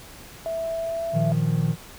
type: tone with pitch glide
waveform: sine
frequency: 658 to 666.8 Hz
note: E5 to E5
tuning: -3 to +20 cents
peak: -25 dBFS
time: 0.46-1.32 s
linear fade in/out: 0 ms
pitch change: +23 cents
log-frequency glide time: 0.73-1.07 s
type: chord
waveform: triangle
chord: Bb suspended fourth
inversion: none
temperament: equal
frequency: 116.54 / 155.56 / 174.61 Hz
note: Bb2 / Eb3 / F3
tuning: 0 / 0 / 0 cents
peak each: -24 / -20 / -25 dBFS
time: 1.12-1.76 s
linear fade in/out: 50 ms
effects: pink hiss -44 dBFS RMS until 1.98 s